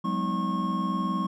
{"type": "tone cluster", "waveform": "triangle", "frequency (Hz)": [184.4, 204.1, 250.5, 314.2, 1087], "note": ["F#3", "G#3", "B3", "D#4", "C#6"], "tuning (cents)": [-6, -30, 25, 17, -34], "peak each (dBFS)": [-28, -29, -33, -34, -28], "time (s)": [0.04, 1.27], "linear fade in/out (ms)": 10, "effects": []}